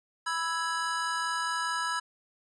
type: chord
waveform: square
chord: E major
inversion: second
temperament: equal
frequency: 987.8 / 1318.5 / 1661.2 Hz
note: B5 / E6 / G#6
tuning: 0 / 0 / 0 cents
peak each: -34 dBFS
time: 0.26-2 s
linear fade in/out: 10 ms
effects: resampled to 24000 Hz